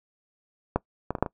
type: clicks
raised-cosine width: 1 ms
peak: -8 / -13 / -14 / -30 / -6 / -18 dBFS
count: 6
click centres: 0.76 / 1.106 / 1.152 / 1.185 / 1.226 / 1.262 s
effects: noise-tail reverb RT60 0.1 s tail -22 dB re dry